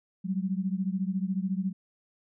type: beating tone pair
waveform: sine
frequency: 185 / 199 Hz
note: F#3 / G3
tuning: 0 / +26 cents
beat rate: 14 Hz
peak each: -29 / -31 dBFS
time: 0.24-1.73 s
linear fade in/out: 20 ms
effects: none